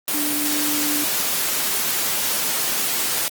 sine tone in noise, 296.1 Hz, D4, 14 cents sharp, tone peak -25 dBFS, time 0.14-1.04 s, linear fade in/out 0 ms, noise white, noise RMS -22 dBFS, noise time 0.08-3.28 s, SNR -6 dB, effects high-pass 150 Hz 12 dB/octave + Opus 24 kbps

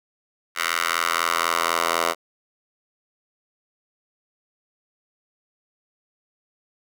10% pulse tone with high-pass filter sweep, 84 Hz, E2, 33 cents sharp, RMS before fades -23 dBFS, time 0.55-2.15 s, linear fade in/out 50 ms, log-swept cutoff 1600 to 780 Hz, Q 1.8, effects none

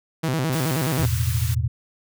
sawtooth tone with vibrato, 144.1 Hz, D3, 33 cents flat, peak -17 dBFS, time 0.23-1.06 s, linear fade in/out 10 ms, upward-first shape square, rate 9.4 Hz, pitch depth 200 cents each way
white band-stop noise, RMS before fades -33 dBFS, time 0.52-1.55 s, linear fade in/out 10 ms, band 110 to 1000 Hz, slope 24 dB/octave
sine chord, E suspended fourth, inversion none, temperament equal, 82.41 / 110 / 123.47 Hz, E2 / A2 / B2, 0 / 0 / 0 cents, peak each -24 dBFS, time 0.99-1.68 s, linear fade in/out 10 ms
effects none

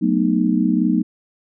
sine chord, B dominant seventh, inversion second, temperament just, 185.21 / 222.2 / 246.9 / 308.7 Hz, F#3 / A3 / B3 / D#4, +2 / +17 / 0 / -14 cents, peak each -20 dBFS, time 0.01-1.03 s, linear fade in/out 20 ms, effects none

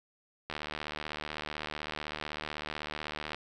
click train, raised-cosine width 0.3 ms, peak -20 dBFS, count 217, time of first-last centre 0.5-3.346 s, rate 75.9 Hz, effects none

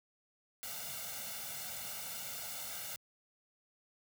white noise with comb filter, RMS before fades -43 dBFS, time 0.63-2.96 s, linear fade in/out 0 ms, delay 1.4 ms, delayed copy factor +0.9, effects high-pass 80 Hz 12 dB/octave

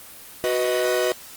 45% pulse chord, B major, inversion second, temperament equal with one note detuned, 370 / 493.9 / 627.3 Hz, F#4 / B4 / D#5, 0 / 0 / +14 cents, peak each -24 dBFS, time 0.44-1.12 s, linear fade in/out 0 ms, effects white hiss -42 dBFS RMS until 1.36 s + Opus 24 kbps

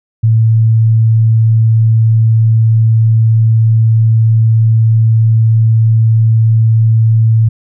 sine tone, 112.1 Hz, A2, 33 cents sharp, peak -5 dBFS, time 0.23-7.49 s, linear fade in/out 10 ms, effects none

